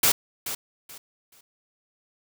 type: noise with echo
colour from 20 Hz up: white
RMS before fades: -19 dBFS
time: 0.03-0.12 s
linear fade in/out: 5 ms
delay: 430 ms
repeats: 3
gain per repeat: -12 dB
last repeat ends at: 1.41 s
effects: none